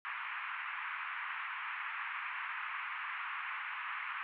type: band-pass noise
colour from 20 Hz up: pink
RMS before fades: -41 dBFS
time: 0.05-4.23 s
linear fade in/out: 0 ms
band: 1000 to 2600 Hz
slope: 48 dB/octave
effects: none